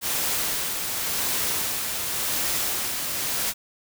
white noise with tremolo, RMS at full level -25 dBFS, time 0.01-3.54 s, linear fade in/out 50 ms, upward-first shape sine, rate 0.91 Hz, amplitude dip 35%, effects none

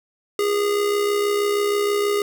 square tone with amplitude modulation, 409.9 Hz, G#4, 23 cents flat, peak -17 dBFS, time 0.39-2.22 s, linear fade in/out 2 ms, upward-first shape sine, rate 66.3 Hz, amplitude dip 45%, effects 9-bit

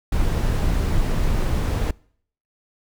brown noise, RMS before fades -20 dBFS, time 0.12-1.91 s, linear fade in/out 5 ms, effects noise-tail reverb RT60 0.6 s tail -25 dB re dry

